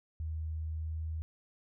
sine tone with pitch glide, 79.1 to 79.6 Hz, D#2 to D#2, +29 to +40 cents, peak -34 dBFS, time 0.2-1.22 s, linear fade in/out 0 ms, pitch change +11 cents, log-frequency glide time 0.73-1 s, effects none

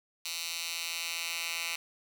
10% pulse tone with high-pass filter sweep, 167.6 Hz, E3, 29 cents sharp, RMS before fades -36 dBFS, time 0.25-1.76 s, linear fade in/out 5 ms, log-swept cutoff 3600 to 2400 Hz, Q 1.4, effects none

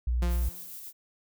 sine tone, 60.3 Hz, B1, 41 cents flat, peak -24 dBFS, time 0.07-0.49 s, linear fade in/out 5 ms
sawtooth tone with exponential decay, 174.61 Hz, F3, in tune, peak -26 dBFS, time 0.22-0.78 s, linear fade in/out 5 ms, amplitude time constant 120 ms
violet noise with tremolo, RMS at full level -41 dBFS, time 0.28-0.93 s, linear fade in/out 50 ms, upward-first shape triangle, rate 7 Hz, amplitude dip 35%
effects none

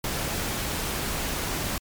pink noise, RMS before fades -29 dBFS, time 0.04-1.78 s, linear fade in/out 2 ms, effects MP3 96 kbps

